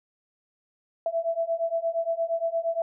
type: beating tone pair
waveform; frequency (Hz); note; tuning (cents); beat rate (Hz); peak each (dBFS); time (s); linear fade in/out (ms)
sine; 660 / 668.6; E5 / E5; +2 / +24; 8.6; -28 / -27; 1.06-2.82; 2
effects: none